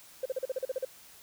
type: tone bursts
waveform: sine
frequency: 521 Hz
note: C5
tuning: 7 cents flat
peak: -27 dBFS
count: 10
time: 0.23-0.85 s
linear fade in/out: 5 ms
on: 26 ms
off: 40 ms
effects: tanh soft clip ceiling -24 dBFS + white hiss -54 dBFS RMS until 1.22 s